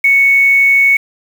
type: tone with quantisation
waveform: sine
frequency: 2217 Hz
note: C#7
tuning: in tune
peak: -6 dBFS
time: 0.04-0.97 s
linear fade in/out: 5 ms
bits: 5
effects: none